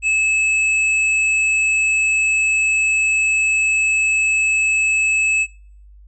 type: tone pair together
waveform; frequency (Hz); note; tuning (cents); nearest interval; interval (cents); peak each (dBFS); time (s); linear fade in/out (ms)
sine; 2600 / 7766; E7 / B8; -24 / -30; octave + perfect fifth; 1894; -14 / -26; 0.02-5.47; 50
effects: noise-tail reverb RT60 0.6 s tail -26 dB re dry + added 50 Hz sine -41 dBFS peak until 6.07 s